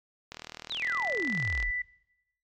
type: click train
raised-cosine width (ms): 0.2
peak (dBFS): -22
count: 53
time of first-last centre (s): 0.32-1.627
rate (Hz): 39.8
type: exponential sweep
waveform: sine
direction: down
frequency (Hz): 4186 to 33.32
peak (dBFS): -31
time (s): 0.7-1.71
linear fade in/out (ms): 10
type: tone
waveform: sine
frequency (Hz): 1980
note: B6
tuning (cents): +4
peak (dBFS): -29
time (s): 0.82-1.82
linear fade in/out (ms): 5
effects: noise-tail reverb RT60 0.9 s tail -21 dB re dry + MP3 96 kbps